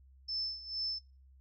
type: tone with tremolo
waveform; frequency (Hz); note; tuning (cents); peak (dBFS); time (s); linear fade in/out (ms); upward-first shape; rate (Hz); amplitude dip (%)
sine; 5274; E8; 0; -33; 0.28-0.99; 10; sine; 2.2; 80
effects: noise-tail reverb RT60 0.3 s tail -18 dB re dry + added 66 Hz sine -57 dBFS peak until 1.4 s